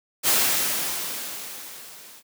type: noise with level ramp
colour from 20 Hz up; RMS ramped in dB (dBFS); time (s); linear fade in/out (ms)
white; -18 to -47; 0.23-2.23; 50
effects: high-pass 150 Hz 12 dB/octave